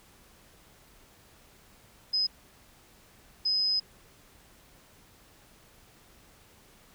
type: tone bursts at uneven times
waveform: sine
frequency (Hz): 5050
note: D#8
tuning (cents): +25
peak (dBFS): -24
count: 2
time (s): 2.13-2.27 / 3.45-3.8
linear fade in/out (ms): 10
effects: pink hiss -58 dBFS RMS until 6.94 s